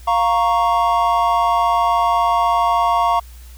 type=chord; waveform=triangle; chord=Bb minor; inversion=second; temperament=equal; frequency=698.5 / 932.3 / 1108.7 Hz; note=F5 / Bb5 / Db6; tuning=0 / 0 / 0 cents; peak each=-16 dBFS; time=0.07-3.2 s; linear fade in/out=10 ms; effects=added 60 Hz sine -36 dBFS peak until 3.57 s + white hiss -48 dBFS RMS until 3.57 s